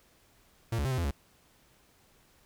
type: tone with pitch steps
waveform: 45% pulse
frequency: 115 / 71.7 / 132.3 / 128.7 / 85.3 / 70.1 Hz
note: A#2 / D2 / C3 / C3 / F2 / C#2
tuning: -23 / -41 / +20 / -28 / -40 / +20 cents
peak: -28 dBFS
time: 0.72-1.11 s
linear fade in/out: 5 ms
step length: 65 ms
effects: pink hiss -64 dBFS RMS until 2.45 s